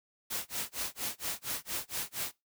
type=noise with tremolo; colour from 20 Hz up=white; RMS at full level=-34 dBFS; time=0.3-2.32 s; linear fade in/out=10 ms; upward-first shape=sine; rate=4.3 Hz; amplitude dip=100%; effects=noise-tail reverb RT60 0.2 s tail -21 dB re dry